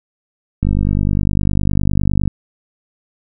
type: click train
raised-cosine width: 5 ms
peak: -4 dBFS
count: 83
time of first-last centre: 0.63-2.277 s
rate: 49.8 Hz
effects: none